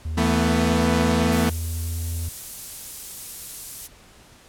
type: tone with pitch glide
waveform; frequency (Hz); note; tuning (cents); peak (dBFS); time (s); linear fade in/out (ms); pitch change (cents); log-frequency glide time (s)
triangle; 79.2 to 83.72; D#2 to E2; +31 to +27; -23; 0.05-2.29; 5; +96; 0.55-1.98
type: chord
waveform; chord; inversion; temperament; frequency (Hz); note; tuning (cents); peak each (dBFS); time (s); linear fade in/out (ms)
sawtooth; E suspended fourth; none; equal with one note detuned; 164.81 / 223.1 / 246.9; E3 / A3 / B3; 0 / +24 / 0; -20 / -18 / -19; 0.17-1.5; 10
type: noise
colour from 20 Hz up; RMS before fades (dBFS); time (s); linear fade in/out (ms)
violet; -30; 1.31-3.88; 20
effects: pink hiss -50 dBFS RMS until 4.48 s + low-pass 11000 Hz 12 dB/octave